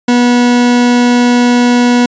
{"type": "tone", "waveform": "40% pulse", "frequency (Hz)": 243.3, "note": "B3", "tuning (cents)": -26, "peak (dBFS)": -5, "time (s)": [0.08, 2.06], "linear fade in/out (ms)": 5, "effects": ["resampled to 16000 Hz"]}